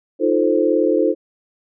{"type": "chord", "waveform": "sine", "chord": "F dominant seventh", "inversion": "third", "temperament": "equal", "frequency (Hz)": [311.1, 349.2, 440, 523.3], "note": ["Eb4", "F4", "A4", "C5"], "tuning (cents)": [0, 0, 0, 0], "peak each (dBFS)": -19, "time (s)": [0.19, 1.15], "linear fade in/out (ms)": 50, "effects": []}